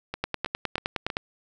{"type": "two click trains", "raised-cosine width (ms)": 0.3, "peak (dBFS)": [-15, -10], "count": [4, 10], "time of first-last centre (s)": [[0.14, 1.102], [0.24, 1.169]], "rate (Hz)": [3.12, 9.69], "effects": []}